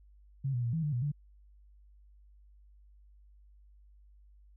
sine tone with pitch steps, 135.7 / 121.7 / 118 / 162.2 / 148.6 / 121.6 / 145.5 Hz, C#3 / B2 / A#2 / E3 / D3 / B2 / D3, -36 / -25 / +22 / -28 / +21 / -26 / -16 cents, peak -29 dBFS, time 0.44-1.119 s, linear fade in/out 10 ms, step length 97 ms, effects added 50 Hz sine -56 dBFS peak until 4.56 s

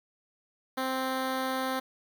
10% pulse tone with notch filter, 261.6 Hz, C4, in tune, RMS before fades -31 dBFS, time 0.77-1.8 s, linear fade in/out 10 ms, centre 7200 Hz, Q 1.5, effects 10-bit

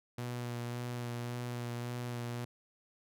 sawtooth tone with vibrato, 120.9 Hz, B2, 36 cents flat, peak -33 dBFS, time 0.18-2.45 s, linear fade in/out 5 ms, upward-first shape sine, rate 1.8 Hz, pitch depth 19 cents each way, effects none

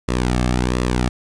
sawtooth tone with flanger, 61.74 Hz, B1, in tune, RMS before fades -19 dBFS, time 0.08-1.09 s, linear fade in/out 5 ms, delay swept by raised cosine 1.3 to 2.09 ms, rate 1.4 Hz, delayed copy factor -0.65, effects resampled to 22050 Hz + 8-bit

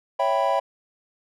triangle chord, C# half-diminished seventh, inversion none, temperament equal, 554.4 / 659.3 / 784 / 987.8 Hz, C#5 / E5 / G5 / B5, 0 / 0 / 0 / 0 cents, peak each -23 dBFS, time 0.19-0.6 s, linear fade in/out 10 ms, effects none

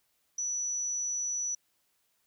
sine tone, 5920 Hz, F#8, in tune, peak -30 dBFS, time 0.38-1.55 s, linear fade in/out 5 ms, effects white hiss -74 dBFS RMS until 2.26 s

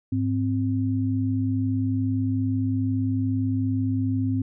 sine tone pair together, 104 / 261.6 Hz, G#2 / C4, +3 / 0 cents, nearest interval octave + major third, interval 1597 cents, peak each -24 dBFS, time 0.12-4.42 s, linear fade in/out 5 ms, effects none

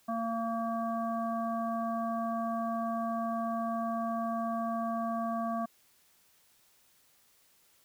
harmonic tone, 228.5 Hz, A#3, 34 cents flat, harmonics 1 / 3 / 5 / 7, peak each -34 / -34 / -37 / -51 dBFS, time 0.08-5.66 s, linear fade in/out 10 ms, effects white hiss -66 dBFS RMS until 7.84 s

